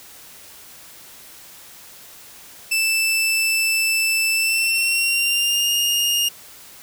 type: tone with pitch glide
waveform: sawtooth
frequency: 2646 to 2836 Hz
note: E7 to F7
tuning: +6 to +26 cents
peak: -14 dBFS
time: 2.71-6.29 s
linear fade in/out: 10 ms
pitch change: +120 cents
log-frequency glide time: 4.32-5.72 s
effects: white hiss -43 dBFS RMS until 6.82 s